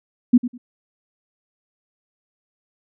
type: tone with echo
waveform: sine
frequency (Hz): 244.5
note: B3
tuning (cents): -17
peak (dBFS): -7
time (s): 0.33-0.38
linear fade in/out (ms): 10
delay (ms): 100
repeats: 2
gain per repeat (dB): -14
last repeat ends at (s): 0.58
effects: none